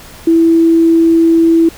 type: tone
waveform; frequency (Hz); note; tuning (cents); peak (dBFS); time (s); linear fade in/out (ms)
sine; 330; E4; +2; -5; 0.27-1.69; 5
effects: pink hiss -35 dBFS RMS until 1.77 s